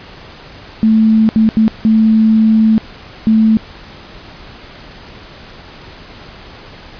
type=tone bursts at uneven times; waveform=sine; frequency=220 Hz; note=A3; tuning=in tune; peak=-6 dBFS; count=5; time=0.83-1.29 / 1.36-1.49 / 1.57-1.68 / 1.85-2.78 / 3.27-3.57 s; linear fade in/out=0 ms; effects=pink hiss -35 dBFS RMS until 6.99 s + resampled to 11025 Hz